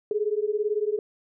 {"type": "beating tone pair", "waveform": "sine", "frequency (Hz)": [411.7, 429.7], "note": ["G#4", "A4"], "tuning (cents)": [-15, -41], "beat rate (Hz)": 18, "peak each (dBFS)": -26, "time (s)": [0.11, 0.99], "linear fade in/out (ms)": 2, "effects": []}